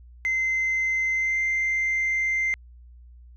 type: tone with pitch glide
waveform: sine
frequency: 2069 to 2086 Hz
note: C7 to C7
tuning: -20 to -6 cents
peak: -20 dBFS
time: 0.25-2.54 s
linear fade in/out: 0 ms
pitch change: +14 cents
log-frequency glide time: 1.15-1.4 s
effects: tanh soft clip ceiling -19 dBFS + added 60 Hz sine -45 dBFS peak until 3.36 s